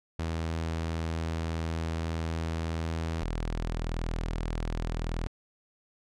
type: tone pair in turn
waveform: sawtooth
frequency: 81.7 / 40.85 Hz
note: E2 / E1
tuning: -15 / -15 cents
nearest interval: octave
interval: 1200 cents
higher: first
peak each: -26 dBFS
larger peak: neither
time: 0.19-3.22 / 3.22-5.27 s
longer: first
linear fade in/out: 0 ms
effects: low-pass 7000 Hz 12 dB/octave